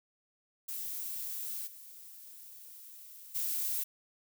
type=noise with level steps; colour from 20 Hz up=violet; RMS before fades=-39 / -51 / -34 dBFS; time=0.68-3.84 s; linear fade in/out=10 ms; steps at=1.66 / 3.34 s; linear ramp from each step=20 ms; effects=none